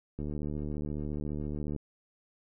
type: click train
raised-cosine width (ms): 3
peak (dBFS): -24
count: 118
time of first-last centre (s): 0.19-1.763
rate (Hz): 74.4
effects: none